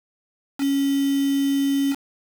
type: tone with quantisation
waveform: sine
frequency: 277.2 Hz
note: C#4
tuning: in tune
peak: -18 dBFS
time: 0.58-1.96 s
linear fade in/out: 50 ms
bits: 5
effects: none